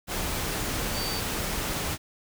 sine tone in noise, 4600 Hz, D8, 37 cents flat, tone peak -33 dBFS, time 0.93-1.22 s, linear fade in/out 50 ms, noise pink, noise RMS -30 dBFS, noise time 0.07-1.98 s, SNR -6 dB, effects none

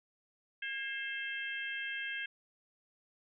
harmonic tone with a mistuned harmonic, 530 Hz, C5, 22 cents sharp, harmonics 3 / 4 / 5 / 6, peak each -39 / -43 / -43 / -45 dBFS, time 0.62-2.26 s, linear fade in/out 5 ms, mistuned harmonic 3, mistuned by +43 cents, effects none

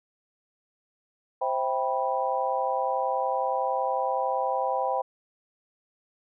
sine chord, C major seventh, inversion none, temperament just, 523.3 / 654.1 / 784.9 / 981.1 Hz, C5 / E5 / G5 / B5, 0 / -14 / +2 / -12 cents, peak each -29 / -33 / -28 / -30 dBFS, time 1.41-5.02 s, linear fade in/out 10 ms, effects none

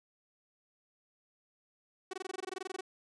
sawtooth tone bursts, 376 Hz, F#4, 28 cents sharp, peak -33 dBFS, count 16, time 2.11-2.809 s, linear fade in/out 5 ms, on 24 ms, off 21 ms, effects resampled to 22050 Hz

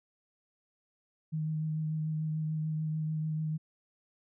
sine tone with vibrato, 156 Hz, D#3, 5 cents sharp, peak -30 dBFS, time 1.32-3.58 s, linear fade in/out 20 ms, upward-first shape triangle, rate 6.8 Hz, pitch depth 19 cents each way, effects none

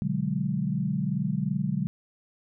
sine chord, G# half-diminished seventh, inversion first, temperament equal, 123.47 / 146.83 / 185 / 207.7 Hz, B2 / D3 / F#3 / G#3, 0 / 0 / 0 / 0 cents, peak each -35 / -29 / -29 / -31 dBFS, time 0.02-1.87 s, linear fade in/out 0 ms, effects none

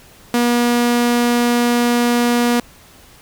sawtooth tone, 240 Hz, B3, 49 cents flat, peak -9 dBFS, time 0.34-2.6 s, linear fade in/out 2 ms, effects pink hiss -45 dBFS RMS until 3.21 s

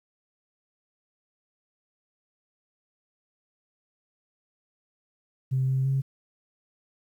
sine tone with pitch steps, 131.2 / 132.3 / 135.1 Hz, C3 / C3 / C#3, +5 / +20 / -44 cents, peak -21 dBFS, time 5.51-6.02 s, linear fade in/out 20 ms, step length 170 ms, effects tanh soft clip ceiling -17 dBFS + 10-bit

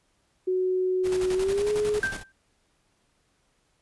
sine tone with pitch glide, 370 to 420.1 Hz, F#4 to G#4, 0 to +20 cents, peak -22 dBFS, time 0.47-2 s, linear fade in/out 10 ms, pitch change +220 cents, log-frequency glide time 1.35-1.7 s
pink noise with tremolo, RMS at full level -35 dBFS, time 1.03-2.24 s, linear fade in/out 50 ms, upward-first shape square, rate 11 Hz, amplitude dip 60%
sine tone with exponential decay, 1568 Hz, G6, in tune, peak -20 dBFS, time 2.03-2.32 s, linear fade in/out 2 ms, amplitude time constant 62 ms
effects pink hiss -69 dBFS RMS until 3.81 s + resampled to 24000 Hz

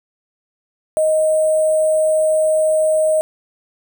sine tone with sample-and-hold, 626 Hz, D#5, 10 cents sharp, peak -12 dBFS, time 0.97-3.21 s, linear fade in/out 0 ms, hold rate 8820 Hz, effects none

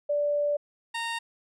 sine / 15% pulse tone pair in turn, 584 / 924.1 Hz, D5 / A#5, -10 / -15 cents, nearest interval minor sixth, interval 795 cents, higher second, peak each -23 dBFS, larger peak neither, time 0.09-0.57 / 0.94-1.19 s, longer first, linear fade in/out 10 ms, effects low-pass 8000 Hz 12 dB/octave

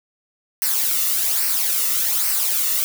blue noise with flanger, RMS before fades -20 dBFS, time 0.62-2.84 s, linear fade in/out 0 ms, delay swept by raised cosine 0.28 to 1.28 ms, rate 1.2 Hz, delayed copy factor -0.6, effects none

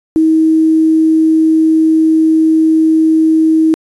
sine tone with quantisation, 318.5 Hz, D#4, 41 cents sharp, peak -6 dBFS, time 0.16-3.74 s, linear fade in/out 0 ms, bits 6, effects resampled to 24000 Hz

